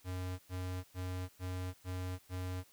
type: tone bursts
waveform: square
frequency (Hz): 91.6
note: F#2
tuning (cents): -17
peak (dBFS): -38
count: 6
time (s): 0.04-2.64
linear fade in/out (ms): 50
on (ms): 350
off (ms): 100
effects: white hiss -65 dBFS RMS until 2.72 s